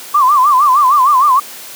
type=tone with vibrato; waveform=sine; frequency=1100 Hz; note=C#6; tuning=14 cents flat; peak=-6 dBFS; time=0.14-1.4 s; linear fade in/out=10 ms; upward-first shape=sine; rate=6.5 Hz; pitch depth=160 cents each way; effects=white hiss -31 dBFS RMS until 1.75 s + high-pass 200 Hz 12 dB/octave